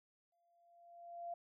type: tone with exponential growth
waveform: sine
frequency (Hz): 689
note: F5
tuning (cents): -24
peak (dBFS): -40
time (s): 0.32-1.34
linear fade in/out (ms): 5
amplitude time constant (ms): 220
effects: none